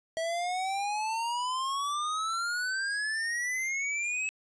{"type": "exponential sweep", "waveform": "square", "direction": "up", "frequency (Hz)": [646, 2598], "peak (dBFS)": -30, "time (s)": [0.17, 4.29], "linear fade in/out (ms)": 0, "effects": ["resampled to 22050 Hz", "12-bit"]}